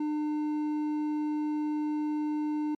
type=tone with hard clipping; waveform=triangle; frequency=301.5 Hz; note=D4; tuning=46 cents sharp; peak=-29 dBFS; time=0-2.75 s; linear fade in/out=5 ms; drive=9 dB; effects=MP3 96 kbps

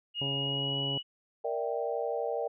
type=tone with pitch glide; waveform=sine; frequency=2865 to 2932 Hz; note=F7 to F#7; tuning=+44 to -16 cents; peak=-31 dBFS; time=0.14-1.03 s; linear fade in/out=50 ms; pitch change=+40 cents; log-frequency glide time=0.33-0.82 s
type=harmonic tone; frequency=138.59 Hz; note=C#3; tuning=in tune; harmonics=1 / 2 / 3 / 4 / 5 / 6 / 7; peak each=-35 / -40 / -41 / -43 / -48 / -48 / -51 dBFS; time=0.21-0.98 s; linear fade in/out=5 ms
type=chord; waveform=sine; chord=E half-diminished seventh; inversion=second; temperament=equal; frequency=466.2 / 587.3 / 659.3 / 784 Hz; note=Bb4 / D5 / E5 / G5; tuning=0 / 0 / 0 / 0 cents; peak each=-33 / -35 / -37 / -37 dBFS; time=1.44-2.48 s; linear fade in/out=10 ms
effects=none

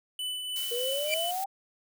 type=tone with tremolo; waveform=square; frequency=2993 Hz; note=F#7; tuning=19 cents sharp; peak=-31 dBFS; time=0.19-1.31 s; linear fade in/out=2 ms; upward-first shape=triangle; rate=3.2 Hz; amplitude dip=40%
type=noise; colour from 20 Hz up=blue; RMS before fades=-38 dBFS; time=0.56-1.44 s; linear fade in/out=0 ms
type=exponential sweep; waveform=sine; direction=up; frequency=467.8 to 794 Hz; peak=-30 dBFS; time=0.71-1.46 s; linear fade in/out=10 ms
type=tone with exponential growth; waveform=40% pulse; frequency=2349 Hz; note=D7; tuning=in tune; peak=-22 dBFS; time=1.04-1.14 s; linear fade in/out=1 ms; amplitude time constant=21 ms
effects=none

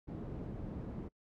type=low-pass noise; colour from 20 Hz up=white; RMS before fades=-43 dBFS; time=0.07-1.09 s; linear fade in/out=20 ms; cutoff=250 Hz; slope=12 dB/octave; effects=noise-tail reverb RT60 0.1 s tail -26 dB re dry

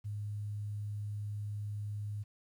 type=tone with quantisation; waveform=sine; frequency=103.83 Hz; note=G#2; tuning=in tune; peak=-36 dBFS; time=0.04-2.24 s; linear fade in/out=20 ms; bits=11; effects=none

